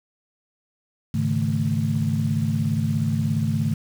sine tone cluster, 105 / 140 / 157 / 220.3 Hz, G#2 / C#3 / D#3 / A3, +19 / +18 / +16 / +2 cents, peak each -25 dBFS, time 1.14-3.74 s, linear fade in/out 5 ms, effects tanh soft clip ceiling -9 dBFS + 7-bit

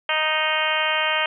harmonic tone, 311.1 Hz, D#4, in tune, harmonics 2 / 3 / 4 / 5 / 6 / 7 / 8 / 9 / 10, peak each -28 / -28 / -28 / -28 / -28 / -28 / -28 / -28 / -28 dBFS, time 0.09-1.26 s, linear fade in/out 2 ms, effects none

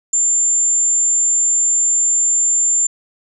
sine tone, 7240 Hz, A8, 48 cents sharp, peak -12 dBFS, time 0.13-2.87 s, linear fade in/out 5 ms, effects none

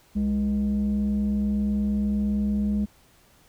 sine tone pair together, 65.1 / 206.7 Hz, C2 / G#3, -8 / -8 cents, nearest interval octave + minor sixth, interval 2000 cents, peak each -27 / -20 dBFS, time 0.15-2.86 s, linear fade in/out 20 ms, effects tanh soft clip ceiling -19 dBFS + pink hiss -58 dBFS RMS until 3.48 s

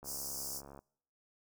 click train, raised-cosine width 1 ms, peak -37 dBFS, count 54, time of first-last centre 0.03-0.79 s, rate 69.7 Hz
pink high-pass noise, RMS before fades -41 dBFS, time 0.04-0.62 s, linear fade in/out 50 ms, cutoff 4900 Hz, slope 96 dB/octave
effects noise-tail reverb RT60 0.7 s tail -26 dB re dry

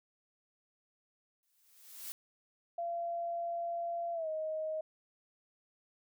blue noise with exponential growth, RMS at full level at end -41 dBFS, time 1.43-2.12 s, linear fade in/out 0 ms, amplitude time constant 150 ms
sine tone with pitch glide, 684 to 627.2 Hz, F5 to D#5, -36 to +14 cents, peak -34 dBFS, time 2.78-4.81 s, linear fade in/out 5 ms, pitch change -150 cents, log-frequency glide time 4.13-4.28 s
effects none

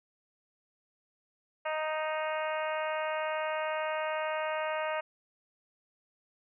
harmonic tone, 311.1 Hz, D#4, in tune, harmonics 2 / 3 / 4 / 5 / 6 / 7 / 8 / 9, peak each -33 / -37 / -39 / -41 / -43 / -44 / -45 / -46 dBFS, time 1.65-5.01 s, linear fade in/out 10 ms, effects none

